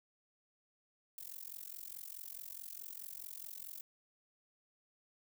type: noise with amplitude modulation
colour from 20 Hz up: violet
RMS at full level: -44 dBFS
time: 1.18-3.81 s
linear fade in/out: 2 ms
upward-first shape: sine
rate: 44.7 Hz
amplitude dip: 100%
effects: none

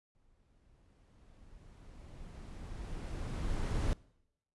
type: noise with exponential growth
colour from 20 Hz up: brown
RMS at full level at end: -31 dBFS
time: 0.15-3.93 s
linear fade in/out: 0 ms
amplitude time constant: 820 ms
effects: noise-tail reverb RT60 0.8 s tail -23 dB re dry + resampled to 24000 Hz

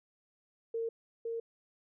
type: tone pair in turn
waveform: sine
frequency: 457 / 459.6 Hz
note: A#4 / A#4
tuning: -34 / -25 cents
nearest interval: unison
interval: 9 cents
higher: second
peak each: -32 / -34 dBFS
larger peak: first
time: 0.74-0.89 / 1.25-1.4 s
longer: neither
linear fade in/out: 5 ms
effects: none

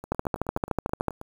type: two click trains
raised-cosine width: 1 ms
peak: -10 / -24 dBFS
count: 14 / 12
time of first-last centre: 0.12-1.083 / 0.04-1.214 s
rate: 13.5 / 9.37 Hz
effects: 7-bit

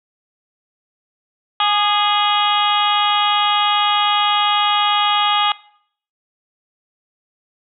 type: harmonic tone with a mistuned harmonic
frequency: 415.3 Hz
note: G#4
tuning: in tune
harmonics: 2 / 3 / 4 / 5 / 6 / 7 / 8 / 9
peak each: -18 / -18 / -29 / -30 / -28 / -24 / -20 / -29 dBFS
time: 1.6-5.52 s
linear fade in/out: 2 ms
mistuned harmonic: 3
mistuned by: -26 cents
effects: noise-tail reverb RT60 0.6 s tail -20 dB re dry

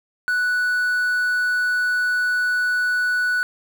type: tone with quantisation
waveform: triangle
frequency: 1480 Hz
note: F#6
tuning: in tune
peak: -16 dBFS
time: 0.28-3.43 s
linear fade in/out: 0 ms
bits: 7
effects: none

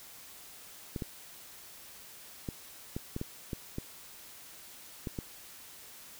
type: clicks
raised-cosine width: 3 ms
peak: -22 dBFS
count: 10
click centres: 0.962 / 1.022 / 2.488 / 2.965 / 3.164 / 3.214 / 3.532 / 3.784 / 5.072 / 5.188 s
effects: white hiss -51 dBFS RMS until 6.19 s

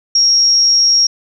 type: tone with amplitude modulation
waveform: sine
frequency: 5588 Hz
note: F8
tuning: in tune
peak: -6 dBFS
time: 0.15-1.07 s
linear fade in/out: 5 ms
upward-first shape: sine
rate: 260 Hz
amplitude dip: 35%
effects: none

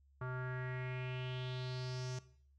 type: tone with low-pass filter sweep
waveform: square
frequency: 127.3 Hz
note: C3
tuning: 47 cents flat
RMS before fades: -42 dBFS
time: 0.21-2.19 s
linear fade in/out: 5 ms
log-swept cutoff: 1300 to 6200 Hz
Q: 4.3
effects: noise-tail reverb RT60 0.6 s tail -17 dB re dry + added 69 Hz sine -65 dBFS peak until 2.58 s

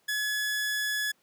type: tone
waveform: sawtooth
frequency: 1700 Hz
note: G#6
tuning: 40 cents sharp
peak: -24 dBFS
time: 0.08-1.12 s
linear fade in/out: 10 ms
effects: pink hiss -68 dBFS RMS until 1.22 s + high-pass 200 Hz 12 dB/octave

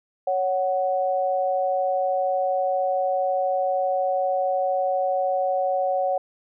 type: tone pair together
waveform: sine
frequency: 555.7 / 743 Hz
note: C#5 / F#5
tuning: +4 / +7 cents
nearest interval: perfect fourth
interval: 503 cents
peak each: -23 dBFS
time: 0.27-6.18 s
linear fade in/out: 5 ms
effects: none

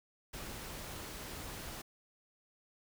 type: noise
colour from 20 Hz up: pink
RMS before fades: -45 dBFS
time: 0.33-1.82 s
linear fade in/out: 10 ms
effects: none

